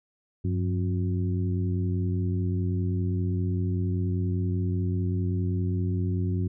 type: harmonic tone with a mistuned harmonic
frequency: 90.4 Hz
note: F#2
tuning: 40 cents flat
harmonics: 1 / 2 / 3 / 4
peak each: -25 / -31 / -35 / -37 dBFS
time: 0.44-6.48 s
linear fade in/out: 10 ms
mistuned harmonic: 1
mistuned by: +100 cents
effects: none